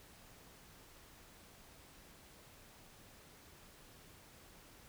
silence, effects pink hiss -60 dBFS RMS until 4.88 s

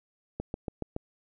click train, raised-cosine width 2 ms, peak -19 dBFS, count 5, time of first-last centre 0.4-0.964 s, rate 7.09 Hz, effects none

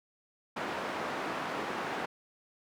white band-pass noise, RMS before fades -36 dBFS, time 0.56-2.06 s, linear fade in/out 10 ms, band 190 to 1300 Hz, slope 12 dB/octave, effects none

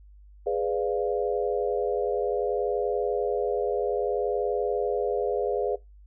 sine chord, G# diminished seventh, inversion none, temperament equal with one note detuned, 415.3 / 495.9 / 587.3 / 698.5 Hz, G#4 / B4 / D5 / F5, 0 / +7 / 0 / 0 cents, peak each -27 / -28 / -32 / -33 dBFS, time 0.46-5.76 s, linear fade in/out 10 ms, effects noise-tail reverb RT60 0.2 s tail -21 dB re dry + added 50 Hz sine -48 dBFS peak until 6.06 s

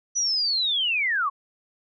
sine linear sweep, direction down, 5970 to 1046.5 Hz, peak -21 dBFS, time 0.15-1.3 s, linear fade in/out 20 ms, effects none

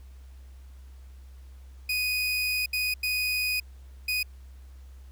30% pulse tone bursts at uneven times, 2489 Hz, D#7, in tune, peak -23 dBFS, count 4, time 1.89-2.66 / 2.73-2.94 / 3.03-3.6 / 4.08-4.23 s, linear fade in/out 5 ms, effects added 65 Hz sine -44 dBFS peak until 5.11 s + pink hiss -63 dBFS RMS until 5.11 s

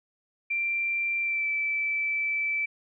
sine tone with pitch glide, 2361 to 2319 Hz, D7 to D7, +9 to -22 cents, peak -25 dBFS, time 0.5-2.66 s, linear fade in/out 10 ms, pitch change -31 cents, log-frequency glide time 1.21-1.48 s, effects none

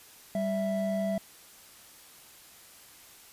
triangle tone pair together, 196.01 / 659.3 Hz, G3 / E5, 0 / 0 cents, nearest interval octave + major sixth, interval 2100 cents, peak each -28 dBFS, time 0.35-1.18 s, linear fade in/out 2 ms, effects white hiss -53 dBFS RMS until 3.32 s + resampled to 32000 Hz

